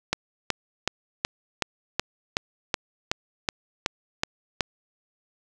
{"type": "click train", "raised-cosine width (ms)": 0.2, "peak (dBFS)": -5, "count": 13, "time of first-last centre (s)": [0.13, 4.608], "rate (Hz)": 2.68, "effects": []}